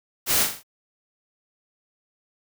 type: noise with echo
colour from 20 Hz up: white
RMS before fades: -21 dBFS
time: 0.26-0.47 s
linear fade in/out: 50 ms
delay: 41 ms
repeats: 4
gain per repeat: -6 dB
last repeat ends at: 0.634 s
effects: none